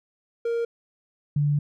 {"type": "tone pair in turn", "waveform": ["triangle", "sine"], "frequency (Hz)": [466.2, 146], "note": ["A#4", "D3"], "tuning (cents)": [0, -10], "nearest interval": "octave + minor sixth", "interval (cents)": 2010, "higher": "first", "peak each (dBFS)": [-21, -19], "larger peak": "second", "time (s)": [[0.45, 0.65], [1.36, 1.59]], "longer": "second", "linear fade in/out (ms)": 5, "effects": []}